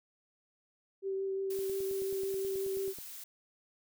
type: tone with vibrato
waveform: sine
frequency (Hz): 387.1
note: G4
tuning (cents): -22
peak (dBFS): -32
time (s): 1.02-2.94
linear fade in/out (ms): 50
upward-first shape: triangle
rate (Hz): 5.7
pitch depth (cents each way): 13
type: noise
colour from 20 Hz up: blue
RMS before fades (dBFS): -46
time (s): 1.5-3.24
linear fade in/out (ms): 5
type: click train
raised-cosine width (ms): 2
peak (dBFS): -37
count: 14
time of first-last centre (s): 1.59-2.986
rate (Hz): 9.31
effects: none